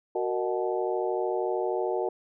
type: harmonic tone with a mistuned harmonic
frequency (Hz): 123.47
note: B2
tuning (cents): 0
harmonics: 3 / 4 / 5 / 6 / 7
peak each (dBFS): -29 / -31 / -33 / -35 / -36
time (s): 0.15-2.09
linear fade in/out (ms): 5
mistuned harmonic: 4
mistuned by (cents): -110
effects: none